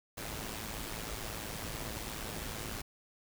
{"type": "noise with amplitude modulation", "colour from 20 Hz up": "pink", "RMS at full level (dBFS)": -38, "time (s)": [0.17, 2.82], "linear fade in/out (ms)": 10, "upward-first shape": "sine", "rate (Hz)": 109, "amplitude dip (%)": 60, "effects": []}